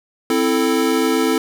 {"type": "chord", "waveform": "square", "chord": "A minor", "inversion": "first", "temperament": "equal", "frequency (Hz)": [261.6, 329.6, 440], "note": ["C4", "E4", "A4"], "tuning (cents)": [0, 0, 0], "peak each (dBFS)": -20, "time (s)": [0.3, 1.38], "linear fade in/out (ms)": 2, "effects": []}